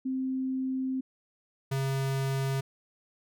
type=tone pair in turn; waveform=sine / square; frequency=261.6 / 135.26 Hz; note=C4 / C#3; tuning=0 / -42 cents; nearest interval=major seventh; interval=1142 cents; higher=first; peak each=-28 dBFS; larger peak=neither; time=0.05-1.01 / 1.71-2.61 s; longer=first; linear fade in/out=10 ms; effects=none